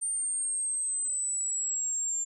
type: exponential sweep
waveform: sine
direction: down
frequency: 8870 to 7310 Hz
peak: -28 dBFS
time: 0.01-2.25 s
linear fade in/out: 20 ms
effects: none